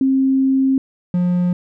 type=tone pair in turn; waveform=sine / triangle; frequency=266.6 / 177.93 Hz; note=C4 / F3; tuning=+33 / +33 cents; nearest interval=perfect fifth; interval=700 cents; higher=first; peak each=-12 dBFS; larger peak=neither; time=0.01-0.78 / 1.14-1.53 s; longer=first; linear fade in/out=2 ms; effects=none